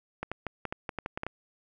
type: clicks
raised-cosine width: 0.5 ms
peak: -18 dBFS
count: 11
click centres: 0.23 / 0.316 / 0.467 / 0.653 / 0.725 / 0.892 / 0.987 / 1.061 / 1.175 / 1.234 / 1.266 s
effects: none